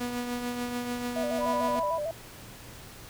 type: tone with tremolo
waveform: sawtooth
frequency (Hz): 243.7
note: B3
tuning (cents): -23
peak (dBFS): -25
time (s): 0-1.8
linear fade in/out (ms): 10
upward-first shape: triangle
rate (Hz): 6.8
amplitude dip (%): 45
type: tone with vibrato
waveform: sine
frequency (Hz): 625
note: D#5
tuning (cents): +8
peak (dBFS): -29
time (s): 1.16-2.11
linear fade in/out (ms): 2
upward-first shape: square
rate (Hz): 6.7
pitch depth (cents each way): 85
type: tone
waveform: sine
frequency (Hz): 987.8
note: B5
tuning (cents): 0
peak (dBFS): -28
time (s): 1.39-2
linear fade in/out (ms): 50
effects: added 115 Hz sine -53 dBFS peak until 3.09 s + pink hiss -47 dBFS RMS until 3.09 s